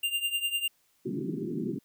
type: tone with tremolo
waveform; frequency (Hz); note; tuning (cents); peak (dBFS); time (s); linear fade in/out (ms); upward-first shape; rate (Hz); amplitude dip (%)
square; 2794; F7; 0; -25; 0.03-0.68; 5; triangle; 10; 85
type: band-pass noise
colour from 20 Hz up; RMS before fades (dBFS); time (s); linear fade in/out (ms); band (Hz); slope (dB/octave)
white; -33; 1.05-1.79; 10; 130 to 390; 96
effects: white hiss -69 dBFS RMS until 1.84 s